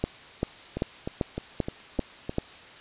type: two click trains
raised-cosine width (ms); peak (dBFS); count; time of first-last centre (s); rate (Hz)
2; -11 / -17; 7 / 6; 0.04-2.384 / 0.77-2.294; 2.56 / 3.28
effects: white hiss -47 dBFS RMS until 2.8 s + resampled to 8000 Hz